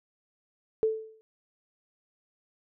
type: tone with exponential decay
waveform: sine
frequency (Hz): 440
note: A4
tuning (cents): 0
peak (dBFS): -19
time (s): 0.83-1.21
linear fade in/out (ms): 0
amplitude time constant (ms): 81
effects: none